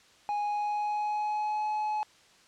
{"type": "tone with pitch glide", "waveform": "triangle", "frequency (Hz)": [828, 850.8], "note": ["G#5", "G#5"], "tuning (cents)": [-5, 42], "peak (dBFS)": -26, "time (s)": [0.29, 2.03], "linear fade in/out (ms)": 0, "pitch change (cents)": 47, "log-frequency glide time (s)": [0.4, 1.68], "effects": ["white hiss -59 dBFS RMS until 2.47 s", "low-pass 6000 Hz 12 dB/octave"]}